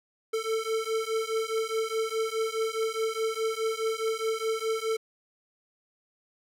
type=beating tone pair; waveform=square; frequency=442.4 / 447.2 Hz; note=A4 / A4; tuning=+9 / +28 cents; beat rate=4.8 Hz; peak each=-31 dBFS; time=0.33-4.97 s; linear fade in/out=10 ms; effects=low-pass 12000 Hz 12 dB/octave